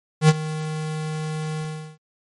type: tone with ADSR envelope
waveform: square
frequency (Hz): 155.56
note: D#3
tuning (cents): 0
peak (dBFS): -9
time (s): 0.21-1.98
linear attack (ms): 79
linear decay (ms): 36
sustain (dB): -17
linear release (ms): 390
effects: MP3 48 kbps